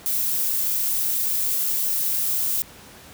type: noise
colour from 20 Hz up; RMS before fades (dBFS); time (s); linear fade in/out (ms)
violet; -23; 0.06-2.62; 0
effects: pink hiss -45 dBFS RMS until 3.13 s + high-pass 60 Hz 12 dB/octave